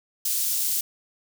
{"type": "high-pass noise", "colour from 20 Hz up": "white", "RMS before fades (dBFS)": -25, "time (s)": [0.25, 0.81], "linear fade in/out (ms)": 5, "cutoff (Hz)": 5300, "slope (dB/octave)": 12, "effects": []}